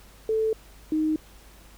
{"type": "tone pair in turn", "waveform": "sine", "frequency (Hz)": [440, 311.1], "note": ["A4", "D#4"], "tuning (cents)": [0, 0], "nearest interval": "tritone", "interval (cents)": 600, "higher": "first", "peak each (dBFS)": -21, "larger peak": "neither", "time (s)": [[0.29, 0.53], [0.92, 1.16]], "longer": "neither", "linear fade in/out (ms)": 2, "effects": ["added 50 Hz sine -50 dBFS peak until 1.77 s", "pink hiss -53 dBFS RMS until 1.77 s"]}